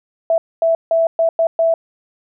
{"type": "tone bursts at uneven times", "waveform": "sine", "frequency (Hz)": 659.3, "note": "E5", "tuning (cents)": 0, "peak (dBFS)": -11, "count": 6, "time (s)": [[0.3, 0.38], [0.62, 0.75], [0.91, 1.07], [1.19, 1.29], [1.39, 1.47], [1.59, 1.74]], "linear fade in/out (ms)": 2, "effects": []}